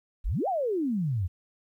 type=exponential two-way sweep; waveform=sine; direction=up then down; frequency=30.87 to 815 to 82 Hz; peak=-25 dBFS; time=0.24-1.28 s; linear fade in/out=20 ms; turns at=0.48 s; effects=11-bit